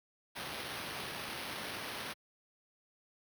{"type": "noise with sample-and-hold", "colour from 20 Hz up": "violet", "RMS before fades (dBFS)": -42, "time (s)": [0.35, 2.14], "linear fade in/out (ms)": 20, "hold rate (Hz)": 7350, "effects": ["high-pass 80 Hz 12 dB/octave"]}